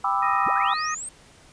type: chord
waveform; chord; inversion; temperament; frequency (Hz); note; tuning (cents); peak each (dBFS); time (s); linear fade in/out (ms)
sine; E minor seventh; first; just; 791.1 / 988.9 / 1186.7 / 1318.5; G5 / B5 / D6 / E6; +16 / +2 / +18 / 0; -26; 0.04-0.74; 5
type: harmonic tone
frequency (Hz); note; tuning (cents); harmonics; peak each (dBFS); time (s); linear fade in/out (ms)
622.3; D#5; 0; 2 / 3 / 4; -26 / -30 / -37; 0.22-0.95; 10
type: linear sweep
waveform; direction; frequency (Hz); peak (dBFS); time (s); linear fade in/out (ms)
sine; up; 76.1 to 8670; -31; 0.46-1.09; 5
effects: pink hiss -52 dBFS RMS until 1.52 s + resampled to 22050 Hz